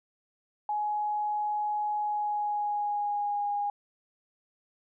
sine tone with pitch glide, 839 to 818.9 Hz, G#5 to G#5, +17 to -25 cents, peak -27 dBFS, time 0.69-3.7 s, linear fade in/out 2 ms, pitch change -42 cents, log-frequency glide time 1.97-3.51 s, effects none

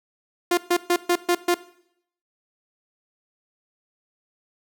sawtooth tone bursts, 350.9 Hz, F4, 8 cents sharp, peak -13 dBFS, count 6, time 0.51-1.544 s, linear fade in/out 5 ms, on 64 ms, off 130 ms, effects noise-tail reverb RT60 0.7 s tail -18 dB re dry

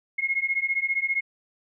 sine beating tone pair, 2153 / 2168 Hz, C7 / C#7, +49 / -39 cents, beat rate 15 Hz, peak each -26 dBFS, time 0.18-1.21 s, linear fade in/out 10 ms, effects none

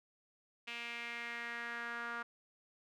sawtooth tone with band-pass filter sweep, 235.7 Hz, A#3, 19 cents sharp, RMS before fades -43 dBFS, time 0.67-2.23 s, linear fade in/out 10 ms, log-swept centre 2600 to 1400 Hz, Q 3.7, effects none

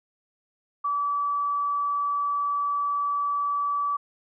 sine tone, 1151 Hz, D6, 35 cents flat, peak -23 dBFS, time 0.84-3.97 s, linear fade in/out 10 ms, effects none

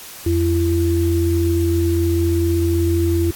sine tone pair together, 86.28 / 338 Hz, F2 / E4, -20 / +43 cents, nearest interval 2 octaves, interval 2363 cents, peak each -17 dBFS, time 0.26-3.31 s, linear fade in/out 5 ms, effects white hiss -36 dBFS RMS until 3.35 s + AAC 64 kbps

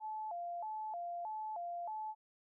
sine tone with vibrato, 775 Hz, G5, 20 cents flat, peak -39 dBFS, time 0-2.15 s, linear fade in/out 50 ms, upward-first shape square, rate 1.6 Hz, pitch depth 190 cents each way, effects none

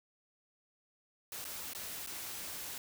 white noise with dropouts, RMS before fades -43 dBFS, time 1.32-2.78 s, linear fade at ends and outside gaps 1 ms, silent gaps 1.443-1.45 / 1.734-1.749 / 2.063-2.072 s, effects none

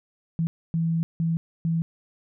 sine tone bursts at uneven times, 164.81 Hz, E3, in tune, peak -21 dBFS, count 4, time 0.39-0.47 / 0.74-1.03 / 1.2-1.37 / 1.65-1.82 s, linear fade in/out 0 ms, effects none

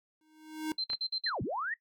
square tone with exponential growth, 311.6 Hz, D#4, 3 cents sharp, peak -30 dBFS, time 0.21-0.72 s, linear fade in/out 2 ms, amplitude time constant 110 ms
sine tone bursts, 4113 Hz, C8, 30 cents flat, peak -31 dBFS, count 5, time 0.78-1.297 s, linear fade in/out 5 ms, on 61 ms, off 53 ms
clicks, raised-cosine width 0.3 ms, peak -26 dBFS, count 2, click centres 0.901 / 0.933 s
sine linear two-way sweep, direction down then up, 1932 to 82.4 to 1932 Hz, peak -32 dBFS, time 1.26-1.74 s, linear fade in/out 5 ms, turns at 1.42 s
effects noise-tail reverb RT60 0.1 s tail -17 dB re dry

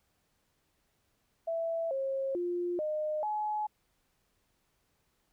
sine tone with pitch steps, 662 / 539 / 351.5 / 612 / 848 Hz, E5 / C#5 / F4 / D#5 / G#5, +7 / -49 / +11 / -29 / +36 cents, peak -30 dBFS, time 1.47-3.67 s, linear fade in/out 10 ms, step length 440 ms, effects pink hiss -75 dBFS RMS until 5.32 s

